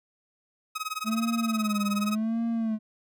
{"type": "tone with tremolo", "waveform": "sawtooth", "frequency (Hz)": 1268, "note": "D#6", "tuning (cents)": 32, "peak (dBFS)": -24, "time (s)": [0.75, 2.16], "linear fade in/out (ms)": 10, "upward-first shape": "sine", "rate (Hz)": 19, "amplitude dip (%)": 95}
{"type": "tone with vibrato", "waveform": "triangle", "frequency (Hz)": 216.9, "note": "A3", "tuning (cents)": -25, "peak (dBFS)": -23, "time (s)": [1.04, 2.79], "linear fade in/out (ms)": 50, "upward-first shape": "sine", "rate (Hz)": 0.88, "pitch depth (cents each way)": 110}
{"effects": []}